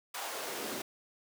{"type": "noise with high-pass filter sweep", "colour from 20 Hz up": "pink", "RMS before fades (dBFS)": -39, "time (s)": [0.14, 0.82], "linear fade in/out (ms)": 5, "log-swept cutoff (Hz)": [890, 240], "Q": 1.5, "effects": []}